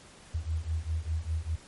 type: beating tone pair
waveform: sine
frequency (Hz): 77.78 / 82.78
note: D#2 / E2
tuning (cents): 0 / +8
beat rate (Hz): 5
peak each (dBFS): -32 / -32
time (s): 0.34-1.56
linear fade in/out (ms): 10
effects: pink hiss -53 dBFS RMS until 1.67 s + MP3 48 kbps